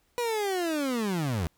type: linear sweep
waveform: 30% pulse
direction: down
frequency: 490 to 74.6 Hz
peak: -24 dBFS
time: 0.18-1.47 s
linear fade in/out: 0 ms
effects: pink hiss -69 dBFS RMS until 1.57 s